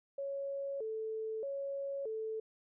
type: tone with vibrato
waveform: sine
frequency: 493.9 Hz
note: B4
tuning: in tune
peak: -36 dBFS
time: 0.18-2.4 s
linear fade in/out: 5 ms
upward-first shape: square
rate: 0.8 Hz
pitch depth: 200 cents each way
effects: none